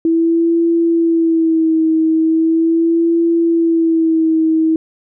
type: tone with vibrato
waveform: sine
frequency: 327.5 Hz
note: E4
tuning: 11 cents flat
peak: -10 dBFS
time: 0.05-4.76 s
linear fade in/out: 2 ms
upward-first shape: sine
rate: 0.39 Hz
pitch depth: 42 cents each way
effects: none